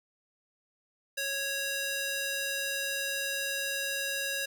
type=tone with high-pass filter; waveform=square; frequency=552 Hz; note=C#5; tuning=7 cents flat; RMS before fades=-33 dBFS; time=1.17-4.46 s; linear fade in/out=10 ms; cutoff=1500 Hz; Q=0.71; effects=none